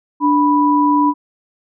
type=tone pair together; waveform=sine; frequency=293.7 / 985.9 Hz; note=D4 / B5; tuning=0 / -3 cents; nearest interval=octave + major sixth; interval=2097 cents; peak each=-13 dBFS; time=0.2-1.14 s; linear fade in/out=50 ms; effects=none